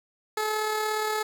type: tone with amplitude modulation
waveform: 15% pulse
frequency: 429.8 Hz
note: A4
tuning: 41 cents flat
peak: -18 dBFS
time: 0.37-1.23 s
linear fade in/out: 5 ms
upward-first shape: sine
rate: 37.1 Hz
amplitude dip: 30%
effects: none